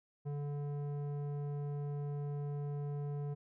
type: tone with low-pass filter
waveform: square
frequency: 144.6 Hz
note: D3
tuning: 27 cents flat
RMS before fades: -39 dBFS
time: 0.25-3.35 s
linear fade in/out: 20 ms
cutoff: 600 Hz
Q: 0.75
effects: none